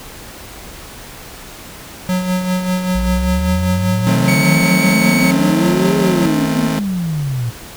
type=tone with tremolo; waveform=square; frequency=183.2 Hz; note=F#3; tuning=17 cents flat; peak=-14 dBFS; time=2.09-6.26 s; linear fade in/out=0 ms; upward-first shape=sine; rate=5.1 Hz; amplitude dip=50%
type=exponential two-way sweep; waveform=sine; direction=up then down; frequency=54.6 to 415.3 to 113.7 Hz; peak=-16 dBFS; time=2.94-7.51 s; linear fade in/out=20 ms; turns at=5.97 s
type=chord; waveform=40% pulse; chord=A diminished; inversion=second; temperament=just; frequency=158.4 / 220 / 264 Hz; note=Eb3 / A3 / C4; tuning=+31 / 0 / +16 cents; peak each=-19 dBFS; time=4.07-6.79 s; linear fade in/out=0 ms
type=tone with vibrato; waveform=40% pulse; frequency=2238 Hz; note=C#7; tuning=16 cents sharp; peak=-16 dBFS; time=4.28-5.31 s; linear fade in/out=2 ms; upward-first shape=sine; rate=7.8 Hz; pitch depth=8 cents each way
effects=pink hiss -34 dBFS RMS until 7.76 s